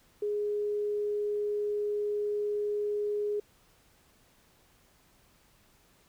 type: tone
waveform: sine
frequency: 415.3 Hz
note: G#4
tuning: in tune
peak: -28 dBFS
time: 0.22-3.4 s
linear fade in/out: 5 ms
effects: pink hiss -64 dBFS RMS until 6.08 s